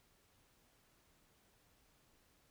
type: silence
effects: pink hiss -72 dBFS RMS until 2.5 s